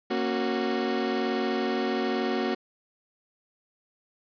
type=chord; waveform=30% pulse; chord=F# major; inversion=first; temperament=equal with one note detuned; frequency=233.1 / 274.2 / 370 Hz; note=A#3 / C#4 / F#4; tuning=0 / -19 / 0 cents; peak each=-27 / -29 / -26 dBFS; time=0.1-2.55 s; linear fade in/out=10 ms; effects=resampled to 11025 Hz + 9-bit